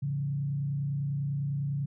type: tone with frequency modulation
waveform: sine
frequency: 141.1 Hz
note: C#3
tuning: 31 cents sharp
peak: -28 dBFS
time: 0.02-1.86 s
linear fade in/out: 10 ms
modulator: 30 Hz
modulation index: 0.53
effects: none